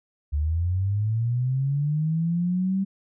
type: linear sweep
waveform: sine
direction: up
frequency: 70.9 to 196 Hz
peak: -21 dBFS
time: 0.32-2.85 s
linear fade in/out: 20 ms
effects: none